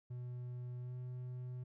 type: tone with pitch glide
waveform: triangle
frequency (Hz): 123.47 to 125.27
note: B2 to B2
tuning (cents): 0 to +25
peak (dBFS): -40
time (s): 0.1-1.64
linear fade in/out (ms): 10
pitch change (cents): +25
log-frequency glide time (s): 0.8-0.94
effects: none